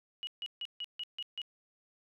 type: tone bursts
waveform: sine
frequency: 2907 Hz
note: F#7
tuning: 31 cents flat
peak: -36 dBFS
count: 7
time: 0.23-1.417 s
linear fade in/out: 0 ms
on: 41 ms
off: 150 ms
effects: none